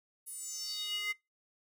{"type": "tone with high-pass filter sweep", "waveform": "square", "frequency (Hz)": 415.3, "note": "G#4", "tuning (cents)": 0, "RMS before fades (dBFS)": -39, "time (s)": [0.26, 1.13], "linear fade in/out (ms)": 20, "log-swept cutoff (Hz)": [11000, 2000], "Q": 6.4, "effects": ["noise-tail reverb RT60 0.2 s tail -22 dB re dry"]}